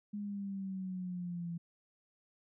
sine exponential sweep, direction down, 207.7 to 168.3 Hz, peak -37 dBFS, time 0.13-1.58 s, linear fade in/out 10 ms, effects none

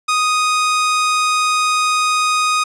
sawtooth tone, 1244.5 Hz, D#6, in tune, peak -10 dBFS, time 0.08-2.64 s, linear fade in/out 10 ms, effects resampled to 22050 Hz

